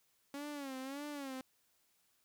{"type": "tone with vibrato", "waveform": "sawtooth", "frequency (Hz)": 277.2, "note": "C#4", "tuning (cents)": 0, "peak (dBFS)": -38, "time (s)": [0.34, 1.41], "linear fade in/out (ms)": 2, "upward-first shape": "sine", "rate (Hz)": 1.7, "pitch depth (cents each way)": 110, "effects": ["white hiss -75 dBFS RMS until 2.24 s"]}